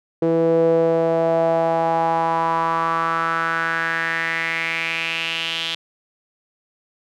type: tone with band-pass filter sweep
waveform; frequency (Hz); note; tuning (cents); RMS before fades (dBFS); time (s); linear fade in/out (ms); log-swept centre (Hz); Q
sawtooth; 164.81; E3; 0; -20; 0.22-5.75; 5; 420 to 3300; 4.7
effects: none